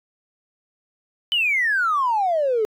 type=exponential sweep; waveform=triangle; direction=down; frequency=3055 to 415.3 Hz; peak=-14 dBFS; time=1.32-2.65 s; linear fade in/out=0 ms; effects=tanh soft clip ceiling -15 dBFS